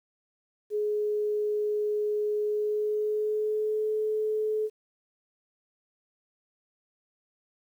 sine tone with pitch glide, 420.3 to 430.6 Hz, G#4 to A4, +21 to -37 cents, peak -25 dBFS, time 0.7-4.7 s, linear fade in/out 50 ms, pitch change +42 cents, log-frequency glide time 2.45-3.9 s, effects 10-bit

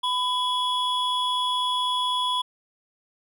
triangle tone pair together, 1000 / 3364 Hz, B5 / G#7, +21 / +22 cents, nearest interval octave + major sixth, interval 2101 cents, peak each -23 / -24 dBFS, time 0.03-2.42 s, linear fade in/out 10 ms, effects none

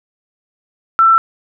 sine tone, 1337 Hz, E6, 24 cents sharp, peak -6 dBFS, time 0.99-1.18 s, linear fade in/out 0 ms, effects none

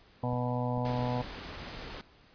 harmonic tone, 123.47 Hz, B2, in tune, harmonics 1 / 2 / 4 / 5 / 6 / 7 / 8, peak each -32 / -35 / -38 / -39 / -40 / -40 / -41 dBFS, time 0.23-1.22 s, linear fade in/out 5 ms
clicks, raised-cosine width 5 ms, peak -29 dBFS, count 3, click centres 0.331 / 0.777 / 0.992 s
pink noise, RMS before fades -42 dBFS, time 0.85-2.01 s, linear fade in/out 0 ms
effects pink hiss -60 dBFS RMS until 2.34 s + resampled to 11025 Hz

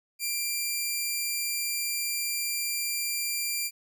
10% pulse tone, 2375 Hz, D7, 19 cents sharp, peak -19 dBFS, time 0.19-3.71 s, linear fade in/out 50 ms, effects none

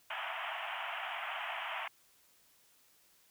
pink band-pass noise, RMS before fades -40 dBFS, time 0.1-1.88 s, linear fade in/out 5 ms, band 650 to 3200 Hz, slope 96 dB/octave, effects white hiss -67 dBFS RMS until 3.3 s

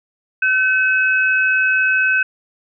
sine tone pair together, 1526 / 2566 Hz, G6 / E7, -47 / -47 cents, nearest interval major sixth, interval 900 cents, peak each -14 / -18 dBFS, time 0.42-2.23 s, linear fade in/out 5 ms, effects none

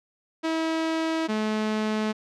sawtooth tone pair in turn, 322.9 / 215.5 Hz, E4 / A3, -36 / -36 cents, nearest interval perfect fifth, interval 700 cents, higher first, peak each -20 dBFS, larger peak neither, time 0.43-1.28 / 1.28-2.13 s, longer neither, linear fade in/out 20 ms, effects low-pass 5000 Hz 12 dB/octave

